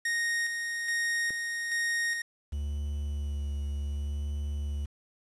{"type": "tone with tremolo", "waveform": "45% pulse", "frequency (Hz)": 1862, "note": "A#6", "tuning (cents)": -2, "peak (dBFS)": -27, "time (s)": [0.05, 2.22], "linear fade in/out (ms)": 5, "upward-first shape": "square", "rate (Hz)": 1.2, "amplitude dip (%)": 40}
{"type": "click", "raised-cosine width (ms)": 2, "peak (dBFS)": -32, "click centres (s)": 1.306}
{"type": "tone with vibrato", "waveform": "triangle", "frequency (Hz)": 72.1, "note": "D2", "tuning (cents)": -31, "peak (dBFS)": -28, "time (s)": [2.52, 4.86], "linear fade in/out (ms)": 10, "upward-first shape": "sine", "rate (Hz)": 0.66, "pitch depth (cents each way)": 16}
{"effects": ["resampled to 24000 Hz", "9-bit"]}